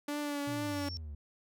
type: tone with vibrato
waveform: sawtooth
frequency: 290 Hz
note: D4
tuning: 22 cents flat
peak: -30 dBFS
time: 0.08-0.89 s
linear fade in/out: 5 ms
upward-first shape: triangle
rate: 2.2 Hz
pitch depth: 32 cents each way
type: tone with exponential growth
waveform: sine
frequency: 5450 Hz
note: F8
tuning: 43 cents flat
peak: -38 dBFS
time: 0.32-0.97 s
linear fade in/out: 0 ms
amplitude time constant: 140 ms
type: exponential sweep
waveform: triangle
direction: down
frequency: 125.7 to 70.8 Hz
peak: -38 dBFS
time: 0.47-1.15 s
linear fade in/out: 5 ms
effects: none